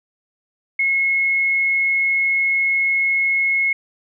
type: tone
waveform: sine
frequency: 2173 Hz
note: C#7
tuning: 35 cents flat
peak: -15 dBFS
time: 0.79-3.73 s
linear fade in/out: 5 ms
effects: none